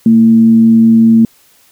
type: tone with frequency modulation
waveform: sine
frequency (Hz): 226.4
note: A3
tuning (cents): +50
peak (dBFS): -3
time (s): 0.06-1.25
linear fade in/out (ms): 2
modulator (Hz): 105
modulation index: 0.2
effects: white hiss -48 dBFS RMS until 1.71 s